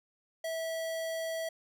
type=tone; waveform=square; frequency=652 Hz; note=E5; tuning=19 cents flat; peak=-34 dBFS; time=0.44-1.49 s; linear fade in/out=5 ms; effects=none